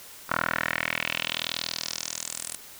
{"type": "tone with band-pass filter sweep", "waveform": "10% pulse", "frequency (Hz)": 40.79, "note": "E1", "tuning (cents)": -17, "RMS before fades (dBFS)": -31, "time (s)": [0.29, 2.57], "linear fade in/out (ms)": 10, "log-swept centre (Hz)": [1300, 9600], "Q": 3.1, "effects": ["white hiss -46 dBFS RMS until 2.79 s"]}